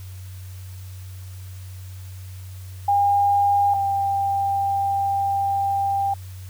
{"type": "tone pair in turn", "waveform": "sine", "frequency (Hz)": [807, 793.1], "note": ["G#5", "G5"], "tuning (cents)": [-50, 20], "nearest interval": "unison", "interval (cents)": 30, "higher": "first", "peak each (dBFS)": [-15, -19], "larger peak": "first", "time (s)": [[2.88, 3.74], [3.74, 6.14]], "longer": "second", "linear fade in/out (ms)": 5, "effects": ["added 93 Hz sine -34 dBFS peak until 6.49 s", "white hiss -49 dBFS RMS until 6.49 s"]}